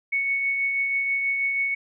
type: tone with tremolo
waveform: sine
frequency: 2217 Hz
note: C#7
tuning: in tune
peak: -20 dBFS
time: 0.12-1.75 s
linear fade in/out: 10 ms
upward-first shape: triangle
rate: 6.2 Hz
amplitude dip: 35%
effects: none